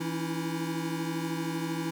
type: tone cluster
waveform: square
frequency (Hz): 164.4 / 279.3 / 321.2 / 334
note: E3 / C#4 / E4 / E4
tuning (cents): -4 / +13 / -45 / +23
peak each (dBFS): -35 / -39 / -36 / -38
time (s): 0-1.91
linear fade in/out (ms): 10
effects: none